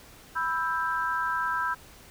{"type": "chord", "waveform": "sine", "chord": "E minor", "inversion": "second", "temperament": "just", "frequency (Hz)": [988.9, 1318.5, 1582.2], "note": ["B5", "E6", "G6"], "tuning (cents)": [2, 0, 16], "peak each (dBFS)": -30, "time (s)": [0.35, 1.75], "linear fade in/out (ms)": 20, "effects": ["pink hiss -51 dBFS RMS until 2.1 s"]}